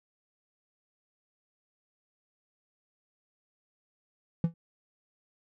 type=tone with exponential decay; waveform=triangle; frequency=166.8 Hz; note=E3; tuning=21 cents sharp; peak=-17 dBFS; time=4.44-4.54 s; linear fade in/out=2 ms; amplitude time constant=20 ms; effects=none

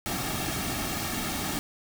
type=noise with comb filter; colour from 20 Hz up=pink; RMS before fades=-31 dBFS; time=0.06-1.59 s; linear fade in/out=0 ms; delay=2 ms; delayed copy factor=-0.6; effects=none

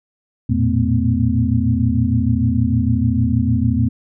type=tone cluster; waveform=sine; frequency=83.8 / 111.9 / 118.5 / 221.6 / 253.5 Hz; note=E2 / A2 / A#2 / A3 / B3; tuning=+29 / +30 / +29 / +13 / +45 cents; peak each=-20 dBFS; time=0.49-3.89 s; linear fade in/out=10 ms; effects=none

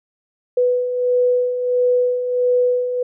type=beating tone pair; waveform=sine; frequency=493.9 / 495.4 Hz; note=B4 / B4; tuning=0 / +5 cents; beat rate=1.5 Hz; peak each=-23 / -15 dBFS; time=0.57-3.03 s; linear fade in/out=5 ms; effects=none

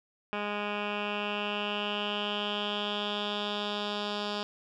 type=tone with low-pass filter sweep; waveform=10% pulse; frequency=206.7 Hz; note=G#3; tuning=8 cents flat; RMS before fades=-33 dBFS; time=0.33-4.43 s; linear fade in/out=0 ms; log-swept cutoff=2300 to 4200 Hz; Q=4.9; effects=none

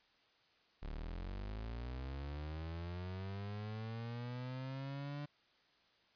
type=linear sweep; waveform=35% pulse; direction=up; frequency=34.65 to 146.83 Hz; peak=-40 dBFS; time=0.82-5.26 s; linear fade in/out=10 ms; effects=white hiss -71 dBFS RMS until 6.15 s + resampled to 11025 Hz

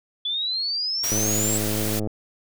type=exponential sweep; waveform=sine; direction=up; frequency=3430 to 7800 Hz; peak=-23 dBFS; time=0.25-1.58 s; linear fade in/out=5 ms
type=noise; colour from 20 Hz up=white; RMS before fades=-29 dBFS; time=1.03-2 s; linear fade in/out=10 ms
type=click train; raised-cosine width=2 ms; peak=-15 dBFS; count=102; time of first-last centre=1.12-2.073 s; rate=106 Hz
effects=none

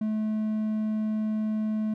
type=tone; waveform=triangle; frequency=215.9 Hz; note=A3; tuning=33 cents flat; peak=-23 dBFS; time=0.01-1.94 s; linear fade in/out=5 ms; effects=none

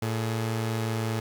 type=tone pair together; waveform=sawtooth; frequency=112.4 / 424.4 Hz; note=A2 / G#4; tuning=+37 / +38 cents; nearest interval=octave + major seventh; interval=2301 cents; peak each=-23 / -33 dBFS; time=0.02-1.2 s; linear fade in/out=5 ms; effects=none

